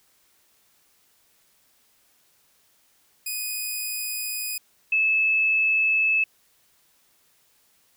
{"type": "tone pair in turn", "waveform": ["5% pulse", "sine"], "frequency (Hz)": [2489, 2608], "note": ["D#7", "E7"], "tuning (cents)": [0, -19], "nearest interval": "minor second", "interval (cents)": 81, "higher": "second", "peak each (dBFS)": -18, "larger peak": "neither", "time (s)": [[3.26, 4.58], [4.92, 6.24]], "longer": "neither", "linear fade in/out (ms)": 5, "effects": ["white hiss -63 dBFS RMS until 7.96 s"]}